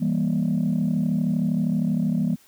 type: chord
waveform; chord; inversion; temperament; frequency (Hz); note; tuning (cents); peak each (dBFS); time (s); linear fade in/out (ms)
sine; E diminished; none; just; 164.81 / 197.78 / 237.3; E3 / G3 / Bb3; 0 / +16 / +31; -23; 0-2.36; 20
effects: tanh soft clip ceiling -15 dBFS + white hiss -56 dBFS RMS until 2.47 s